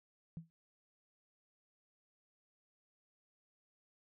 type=tone with exponential decay; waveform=sine; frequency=164.4 Hz; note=E3; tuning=4 cents flat; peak=-38 dBFS; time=0.37-0.5 s; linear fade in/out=0 ms; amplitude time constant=27 ms; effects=tanh soft clip ceiling -35 dBFS